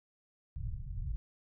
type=low-pass noise; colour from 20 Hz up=pink; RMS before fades=-38 dBFS; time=0.56-1.16 s; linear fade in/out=0 ms; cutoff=140 Hz; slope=48 dB/octave; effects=none